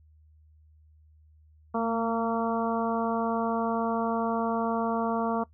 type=harmonic tone with a mistuned harmonic; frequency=228.9 Hz; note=A#3; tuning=31 cents flat; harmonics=1 / 2 / 3 / 4 / 5 / 6; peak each=-29 / -31 / -32 / -33 / -33 / -40 dBFS; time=1.74-5.44 s; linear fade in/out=10 ms; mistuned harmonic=1; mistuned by=-23 cents; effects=noise-tail reverb RT60 0.1 s tail -20 dB re dry + added 77 Hz sine -55 dBFS peak until 5.53 s